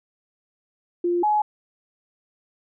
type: tone pair in turn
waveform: sine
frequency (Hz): 349.2 / 844.1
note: F4 / G#5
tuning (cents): 0 / +28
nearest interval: octave + minor third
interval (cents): 1528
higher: second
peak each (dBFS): -19 / -17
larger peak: second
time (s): 1.04-1.23 / 1.23-1.42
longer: neither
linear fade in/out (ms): 5
effects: none